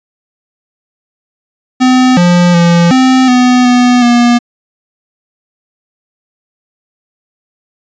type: tone with pitch steps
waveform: square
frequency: 255.1 / 175.9 / 171.4 / 259.1 / 249.6 / 246.7 / 239.9 Hz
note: C4 / F3 / F3 / C4 / B3 / B3 / A#3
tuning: -44 / +13 / -32 / -17 / +19 / -2 / +50 cents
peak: -5 dBFS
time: 1.8-4.39 s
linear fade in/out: 20 ms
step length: 370 ms
effects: resampled to 16000 Hz

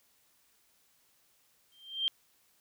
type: tone with exponential growth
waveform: sine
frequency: 3164 Hz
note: G7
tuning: 15 cents sharp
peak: -24 dBFS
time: 1.72-2.08 s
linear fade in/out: 0 ms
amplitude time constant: 78 ms
effects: white hiss -69 dBFS RMS until 2.6 s

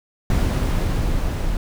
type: noise with level ramp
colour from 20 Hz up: brown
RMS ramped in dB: -17 to -23 dBFS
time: 0.3-1.57 s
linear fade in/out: 2 ms
effects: none

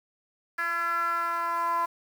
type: tone with band-pass filter sweep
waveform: 10% pulse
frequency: 338.9 Hz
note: E4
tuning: 48 cents sharp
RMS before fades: -28 dBFS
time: 0.58-1.86 s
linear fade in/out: 10 ms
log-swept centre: 1600 to 990 Hz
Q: 5.2
effects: 8-bit

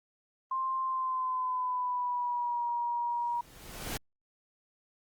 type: tone with pitch glide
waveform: sine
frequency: 1051 to 952.7 Hz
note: C6 to A#5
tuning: +7 to +37 cents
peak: -29 dBFS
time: 0.51-3.41 s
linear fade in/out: 5 ms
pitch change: -170 cents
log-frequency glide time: 0.83-2.65 s
type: noise with exponential growth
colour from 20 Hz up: pink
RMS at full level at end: -34 dBFS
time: 3.09-3.97 s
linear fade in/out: 1 ms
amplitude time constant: 190 ms
effects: Opus 24 kbps

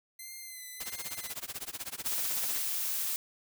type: tone with vibrato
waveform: 5% pulse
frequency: 2056 Hz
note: C7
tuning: 31 cents flat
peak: -33 dBFS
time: 0.19-1.33 s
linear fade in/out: 5 ms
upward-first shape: sine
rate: 1.5 Hz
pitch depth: 43 cents each way
type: noise with tremolo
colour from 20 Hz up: white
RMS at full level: -37 dBFS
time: 0.8-2.61 s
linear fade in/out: 5 ms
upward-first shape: sine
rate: 16 Hz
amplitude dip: 95%
type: noise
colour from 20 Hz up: blue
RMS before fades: -33 dBFS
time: 2.06-3.16 s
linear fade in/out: 0 ms
effects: none

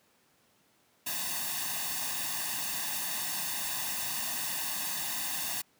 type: noise with comb filter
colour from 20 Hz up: white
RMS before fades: -34 dBFS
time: 1.06-5.62 s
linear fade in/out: 10 ms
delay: 1.1 ms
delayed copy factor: +0.8
effects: pink hiss -67 dBFS RMS until 5.79 s + high-pass 150 Hz 12 dB/octave

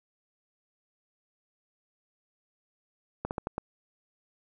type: slowing click train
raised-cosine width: 1 ms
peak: -17 dBFS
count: 5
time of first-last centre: 3.25-3.581 s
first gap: 59 ms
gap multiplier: 1.23
effects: none

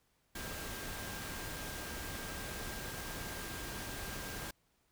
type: tone in noise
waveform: sine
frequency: 1596 Hz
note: G6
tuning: 31 cents sharp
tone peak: -50 dBFS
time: 0.35-4.51 s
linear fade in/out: 5 ms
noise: pink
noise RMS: -43 dBFS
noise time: 0.35-4.51 s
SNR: -10 dB
effects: pink hiss -75 dBFS RMS until 4.91 s

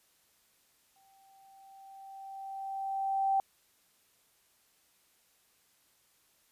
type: tone with exponential growth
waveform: sine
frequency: 779 Hz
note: G5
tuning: 11 cents flat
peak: -24 dBFS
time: 0.96-3.4 s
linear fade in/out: 1 ms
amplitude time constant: 530 ms
effects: white hiss -69 dBFS RMS until 6.51 s + resampled to 32000 Hz

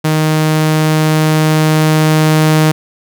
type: tone with level ramp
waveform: sawtooth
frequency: 155.8 Hz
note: D#3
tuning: 3 cents sharp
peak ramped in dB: -6 to -3 dBFS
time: 0.04-2.72 s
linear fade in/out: 10 ms
effects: none

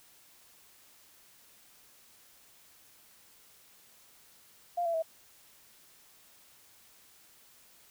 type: tone with pitch steps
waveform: sine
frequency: 698.5 / 672.8 / 648 Hz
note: F5 / E5 / E5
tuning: 0 / +35 / -30 cents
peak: -28 dBFS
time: 4.77-5.025 s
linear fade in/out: 10 ms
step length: 85 ms
effects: white hiss -60 dBFS RMS until 7.9 s

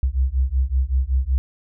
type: beating tone pair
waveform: sine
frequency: 62.8 / 68.1 Hz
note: B1 / C#2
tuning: +30 / -30 cents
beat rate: 5.3 Hz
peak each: -20 dBFS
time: 0.03-1.38 s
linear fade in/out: 0 ms
effects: none

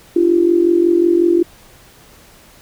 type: tone with amplitude modulation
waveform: sine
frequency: 343.2 Hz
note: F4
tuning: 30 cents flat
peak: -6 dBFS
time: 0.16-1.43 s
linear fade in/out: 5 ms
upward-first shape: sine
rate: 45.5 Hz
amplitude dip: 75%
effects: pink hiss -45 dBFS RMS until 2.61 s

